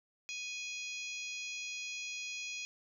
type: harmonic tone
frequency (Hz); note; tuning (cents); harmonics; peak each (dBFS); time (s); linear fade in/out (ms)
830.6; G#5; 0; 3 / 4 / 5 / 6 / 7 / 8; -41 / -48 / -50 / -51 / -51 / -49; 0.29-2.65; 0
effects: 12-bit